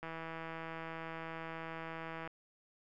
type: click train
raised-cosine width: 0.5 ms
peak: -29 dBFS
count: 367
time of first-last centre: 0.03-2.275 s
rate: 163 Hz
effects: none